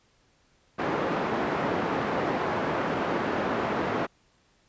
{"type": "band-pass noise", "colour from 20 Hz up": "pink", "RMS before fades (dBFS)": -28, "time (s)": [0.78, 4.07], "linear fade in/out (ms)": 20, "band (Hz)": [230, 1400], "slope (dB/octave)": 12, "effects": ["pink hiss -65 dBFS RMS until 4.68 s", "resampled to 16000 Hz"]}